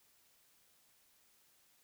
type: silence
effects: white hiss -70 dBFS RMS until 1.83 s